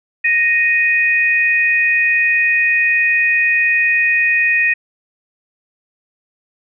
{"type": "tone pair together", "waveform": "sine", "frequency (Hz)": [1864.7, 2486], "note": ["A#6", "D#7"], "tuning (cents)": [0, -2], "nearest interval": "perfect fourth", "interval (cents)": 498, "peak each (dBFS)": -14, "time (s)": [0.24, 4.74], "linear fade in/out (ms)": 10, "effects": []}